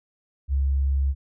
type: tone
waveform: sine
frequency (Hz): 68.5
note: C#2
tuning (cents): -20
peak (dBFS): -19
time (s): 0.48-1.15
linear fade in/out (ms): 50
effects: none